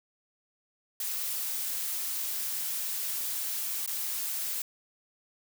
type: noise with dropouts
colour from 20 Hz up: blue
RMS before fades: -33 dBFS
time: 1-4.62 s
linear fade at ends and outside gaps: 2 ms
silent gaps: 3.862-3.876 s
effects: none

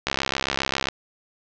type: click train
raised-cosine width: 0.2 ms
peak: -4 dBFS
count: 56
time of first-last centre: 0.07-0.886 s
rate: 67.4 Hz
effects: low-pass 5000 Hz 12 dB/octave

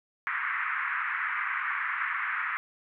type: band-pass noise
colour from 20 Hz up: white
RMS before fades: -31 dBFS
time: 0.27-2.57 s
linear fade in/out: 0 ms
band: 1100 to 2100 Hz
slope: 48 dB/octave
effects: none

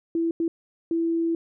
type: tone bursts at uneven times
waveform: sine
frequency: 332.1 Hz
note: E4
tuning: 13 cents sharp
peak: -21 dBFS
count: 3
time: 0.15-0.31 / 0.4-0.48 / 0.91-1.35 s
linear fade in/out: 2 ms
effects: none

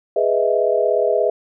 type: chord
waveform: sine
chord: E major seventh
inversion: first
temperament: equal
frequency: 415.3 / 493.9 / 622.3 / 659.3 Hz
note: G#4 / B4 / D#5 / E5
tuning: 0 / 0 / 0 / 0 cents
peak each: -20 dBFS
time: 0.16-1.3 s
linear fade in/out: 5 ms
effects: none

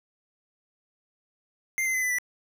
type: tone with pitch steps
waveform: square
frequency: 2096 / 2064 / 2032 / 2000 / 1969.2 Hz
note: C7 / C7 / B6 / B6 / B6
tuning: +2 / -24 / +49 / +21 / -6 cents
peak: -25 dBFS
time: 1.78-2.185 s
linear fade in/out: 0 ms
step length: 81 ms
effects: none

